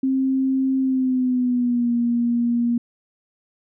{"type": "tone with pitch glide", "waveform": "sine", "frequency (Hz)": [265, 237.5], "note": ["C4", "A#3"], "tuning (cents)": [22, 33], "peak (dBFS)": -17, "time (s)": [0.03, 2.78], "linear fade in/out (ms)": 5, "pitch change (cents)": -189, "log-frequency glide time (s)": [0.79, 1.92], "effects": []}